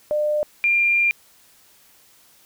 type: tone pair in turn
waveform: sine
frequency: 600 / 2392 Hz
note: D5 / D7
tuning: +37 / +31 cents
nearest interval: 2 octaves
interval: 2394 cents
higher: second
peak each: -18 / -15 dBFS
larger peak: second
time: 0.11-0.43 / 0.64-1.11 s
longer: second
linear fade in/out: 0 ms
effects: white hiss -54 dBFS RMS until 2.45 s